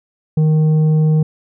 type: tone with tanh clipping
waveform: sine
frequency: 155.56 Hz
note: D#3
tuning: in tune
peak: -11 dBFS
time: 0.37-1.23 s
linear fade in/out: 5 ms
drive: 6 dB
effects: none